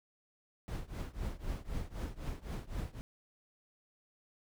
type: noise with tremolo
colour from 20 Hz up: brown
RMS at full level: -36 dBFS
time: 0.68-3.01 s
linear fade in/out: 0 ms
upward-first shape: triangle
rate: 3.9 Hz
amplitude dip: 95%
effects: none